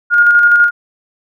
sine tone with tremolo, 1424 Hz, F6, 33 cents sharp, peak -4 dBFS, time 0.1-0.71 s, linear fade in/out 50 ms, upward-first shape square, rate 12 Hz, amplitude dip 30%, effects none

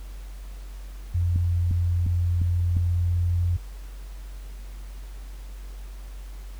sine tone, 87.31 Hz, F2, in tune, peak -20 dBFS, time 1.14-3.57 s, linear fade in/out 10 ms
click train, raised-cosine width 5 ms, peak -18 dBFS, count 5, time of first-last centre 1.36-2.768 s, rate 2.84 Hz
effects added 47 Hz sine -35 dBFS peak until 6.59 s + pink hiss -52 dBFS RMS until 6.59 s

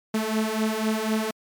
sawtooth beating tone pair, 216 / 220 Hz, A3 / A3, -32 / 0 cents, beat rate 4 Hz, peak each -23 / -21 dBFS, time 0.14-1.31 s, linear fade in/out 5 ms, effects MP3 96 kbps

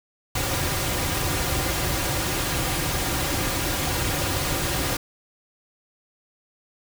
pink noise with comb filter, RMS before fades -25 dBFS, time 0.35-4.97 s, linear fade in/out 5 ms, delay 4.6 ms, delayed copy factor -0.55, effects none

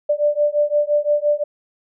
sine beating tone pair, 587.3 / 593.1 Hz, D5 / D5, 0 / +17 cents, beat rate 5.8 Hz, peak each -18 dBFS, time 0.09-1.44 s, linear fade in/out 10 ms, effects none

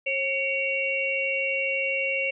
sine tone cluster, 542 / 2247 / 2746 Hz, C#5 / C#7 / F7, -39 / +23 / -30 cents, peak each -30 / -28 / -27 dBFS, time 0.06-2.31 s, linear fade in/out 10 ms, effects none

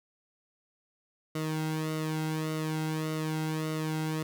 sawtooth tone with flanger, 156.8 Hz, D#3, 14 cents sharp, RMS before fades -32 dBFS, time 1.35-4.23 s, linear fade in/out 5 ms, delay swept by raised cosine 1.2 to 1.71 ms, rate 1.7 Hz, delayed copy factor -0.75, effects none

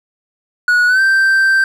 triangle tone with pitch glide, 1460 to 1564.8 Hz, F#6 to G6, -24 to -4 cents, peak -7 dBFS, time 0.68-1.64 s, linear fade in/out 2 ms, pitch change +120 cents, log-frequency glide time 0.87-1.01 s, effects none

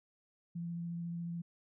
sine tone with vibrato, 170.3 Hz, F3, 43 cents flat, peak -37 dBFS, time 0.55-1.42 s, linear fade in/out 10 ms, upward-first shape sine, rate 14 Hz, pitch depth 11 cents each way, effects none

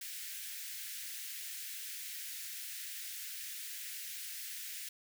white high-pass noise, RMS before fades -44 dBFS, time 0.01-4.89 s, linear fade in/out 5 ms, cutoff 1600 Hz, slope 48 dB/octave, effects none

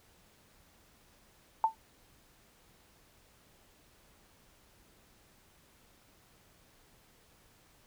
sine tone with exponential decay, 890 Hz, A5, 20 cents sharp, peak -19 dBFS, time 1.64-1.75 s, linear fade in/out 1 ms, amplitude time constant 22 ms, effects pink hiss -64 dBFS RMS until 7.86 s

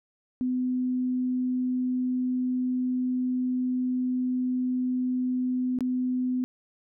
sine tone with dropouts, 252.7 Hz, B3, 40 cents sharp, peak -24 dBFS, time 0.41-6.44 s, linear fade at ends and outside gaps 0 ms, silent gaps 5.788-5.807 s, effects none

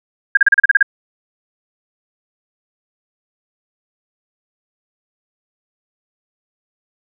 sine tone bursts, 1615 Hz, G#6, 49 cents flat, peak -5 dBFS, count 9, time 0.35-0.828 s, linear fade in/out 5 ms, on 22 ms, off 35 ms, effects none

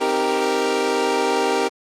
25% pulse chord, C minor seventh, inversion none, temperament equal, 261.6 / 311.1 / 392 / 466.2 Hz, C4 / Eb4 / G4 / Bb4, 0 / 0 / 0 / 0 cents, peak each -24 / -24 / -18 / -18 dBFS, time 0-1.69 s, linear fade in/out 20 ms, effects low-pass 8000 Hz 12 dB/octave + Opus 24 kbps

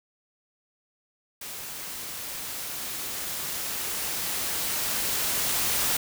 white noise with level ramp, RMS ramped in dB -38 to -25 dBFS, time 1.41-5.97 s, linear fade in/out 5 ms, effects none

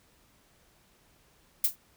violet noise with exponential decay, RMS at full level -19 dBFS, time 1.64-1.76 s, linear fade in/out 5 ms, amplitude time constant 25 ms, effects pink hiss -64 dBFS RMS until 1.96 s

